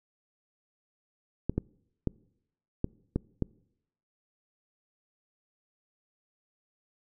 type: clicks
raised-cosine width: 3 ms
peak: -14 dBFS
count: 6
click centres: 1.496 / 1.58 / 2.073 / 2.844 / 3.16 / 3.423 s
effects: noise-tail reverb RT60 0.8 s tail -25 dB re dry